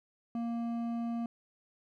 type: tone with hard clipping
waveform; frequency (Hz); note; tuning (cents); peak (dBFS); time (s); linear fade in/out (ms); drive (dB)
sine; 233.5; A#3; +3; -34; 0.35-1.26; 2; 8
effects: none